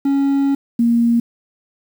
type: tone pair in turn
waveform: triangle / sine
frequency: 277.2 / 234.3 Hz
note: C#4 / A#3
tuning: 0 / +9 cents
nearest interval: minor third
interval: 291 cents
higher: first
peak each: -11 dBFS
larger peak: neither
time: 0.05-0.55 / 0.79-1.2 s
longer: first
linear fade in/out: 5 ms
effects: 7-bit

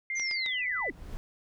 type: tone with pitch glide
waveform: sine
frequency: 2100 to 1993.6 Hz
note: C7 to B6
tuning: +6 to +16 cents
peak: -30 dBFS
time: 0.1-0.9 s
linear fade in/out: 2 ms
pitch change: -90 cents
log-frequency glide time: 0.35-0.59 s
type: linear sweep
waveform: sine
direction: down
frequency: 6272 to 171.7 Hz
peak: -33 dBFS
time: 0.15-0.92 s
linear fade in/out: 20 ms
type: clicks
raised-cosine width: 0.2 ms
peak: -24 dBFS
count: 3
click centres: 0.197 / 0.312 / 0.462 s
type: noise with exponential growth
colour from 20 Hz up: brown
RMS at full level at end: -37 dBFS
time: 0.38-1.17 s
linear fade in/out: 0 ms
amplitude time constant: 170 ms
effects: none

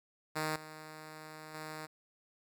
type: tone with level steps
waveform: 5% pulse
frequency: 155.56 Hz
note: D#3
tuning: in tune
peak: -22 / -36 / -31 dBFS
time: 0.35-1.87 s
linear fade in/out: 20 ms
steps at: 0.56 / 1.54 s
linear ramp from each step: 2 ms
effects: none

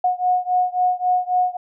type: beating tone pair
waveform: sine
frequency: 726 / 729.7 Hz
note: F#5 / F#5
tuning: -33 / -24 cents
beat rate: 3.7 Hz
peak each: -19 / -20 dBFS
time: 0.04-1.57 s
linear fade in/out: 5 ms
effects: none

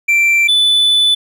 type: tone pair in turn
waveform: triangle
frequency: 2349 / 3489 Hz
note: D7 / A7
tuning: 0 / -15 cents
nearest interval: perfect fifth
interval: 685 cents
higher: second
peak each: -7 dBFS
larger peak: neither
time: 0.08-0.48 / 0.48-1.15 s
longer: second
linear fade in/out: 10 ms
effects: none

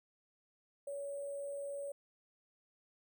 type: tone with sample-and-hold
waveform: sine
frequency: 563 Hz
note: C#5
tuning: 27 cents sharp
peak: -39 dBFS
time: 0.87-1.92 s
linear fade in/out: 5 ms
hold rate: 8820 Hz
effects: none

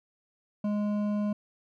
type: tone with hard clipping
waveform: sine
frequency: 207.7 Hz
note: G#3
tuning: in tune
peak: -28 dBFS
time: 0.64-1.33 s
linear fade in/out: 5 ms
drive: 9 dB
effects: none

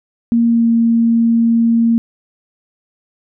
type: tone with pitch glide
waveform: sine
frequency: 233.1 to 230.7 Hz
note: A#3 to A#3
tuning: 0 to -18 cents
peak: -9 dBFS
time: 0.32-1.98 s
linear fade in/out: 0 ms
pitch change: -18 cents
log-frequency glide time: 0.46-0.67 s
effects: none

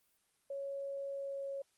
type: tone with pitch glide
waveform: sine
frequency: 554.4 to 551.2 Hz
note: C#5 to C#5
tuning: 0 to -10 cents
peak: -38 dBFS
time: 0.5-1.62 s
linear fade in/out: 5 ms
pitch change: -10 cents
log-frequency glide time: 1.1-1.5 s
effects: white hiss -75 dBFS RMS until 1.77 s + Opus 32 kbps

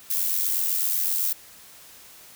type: noise with amplitude modulation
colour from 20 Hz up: violet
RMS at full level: -22 dBFS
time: 0.1-1.33 s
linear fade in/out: 5 ms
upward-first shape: sine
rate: 87.9 Hz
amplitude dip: 55%
effects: white hiss -48 dBFS RMS until 2.35 s

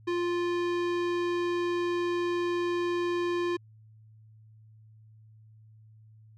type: tone with low-pass filter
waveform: square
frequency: 349.2 Hz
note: F4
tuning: in tune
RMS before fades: -29 dBFS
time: 0.07-3.57 s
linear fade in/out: 10 ms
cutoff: 3700 Hz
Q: 0.7
effects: added 109 Hz sine -52 dBFS peak until 6.37 s

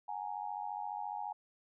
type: tone with amplitude modulation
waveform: sine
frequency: 830.6 Hz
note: G#5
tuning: in tune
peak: -33 dBFS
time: 0.08-1.33 s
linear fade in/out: 10 ms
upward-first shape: sine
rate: 94.5 Hz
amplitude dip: 100%
effects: none

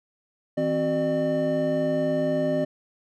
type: tone cluster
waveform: triangle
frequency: 161.4 / 261.1 / 372.9 / 602 Hz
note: E3 / C4 / F#4 / D5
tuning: -36 / -3 / +14 / +43 cents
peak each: -29 / -25 / -30 / -22 dBFS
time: 0.57-2.65 s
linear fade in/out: 10 ms
effects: none

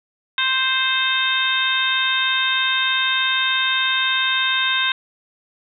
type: harmonic tone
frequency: 523.3 Hz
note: C5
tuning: in tune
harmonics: 2 / 3 / 4 / 5 / 6 / 7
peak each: -26 / -22 / -27 / -25 / -27 / -21 dBFS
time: 0.38-4.92 s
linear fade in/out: 2 ms
effects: none

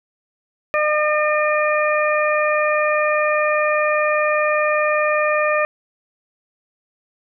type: harmonic tone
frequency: 605 Hz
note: D#5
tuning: 49 cents flat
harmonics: 1 / 2 / 3 / 4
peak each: -18 / -21 / -23 / -24 dBFS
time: 0.74-5.65 s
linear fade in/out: 0 ms
effects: none

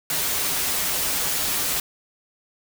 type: noise with comb filter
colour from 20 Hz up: white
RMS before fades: -24 dBFS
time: 0.1-1.8 s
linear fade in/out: 2 ms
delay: 9 ms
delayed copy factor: -0.55
effects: none

